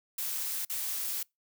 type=noise with dropouts; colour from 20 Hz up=blue; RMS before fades=-34 dBFS; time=0.18-1.23 s; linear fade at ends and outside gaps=5 ms; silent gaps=0.651-0.697 s; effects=noise-tail reverb RT60 0.2 s tail -26 dB re dry